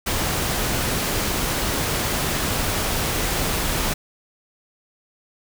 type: noise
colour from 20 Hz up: pink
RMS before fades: -23 dBFS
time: 0.06-3.94 s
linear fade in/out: 10 ms
effects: none